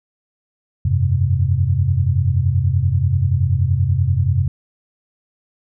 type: chord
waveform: sine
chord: F suspended second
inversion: none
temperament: equal with one note detuned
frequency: 87.56 / 98 / 130.81 Hz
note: F2 / G2 / C3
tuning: +5 / 0 / 0 cents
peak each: -18 dBFS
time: 0.85-4.48 s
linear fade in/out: 5 ms
effects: none